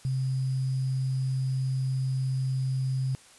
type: tone with sample-and-hold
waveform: sine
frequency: 131.5 Hz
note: C3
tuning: 9 cents sharp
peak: -25 dBFS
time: 0.05-3.15 s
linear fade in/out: 0 ms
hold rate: 4900 Hz
effects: white hiss -54 dBFS RMS until 3.38 s + resampled to 24000 Hz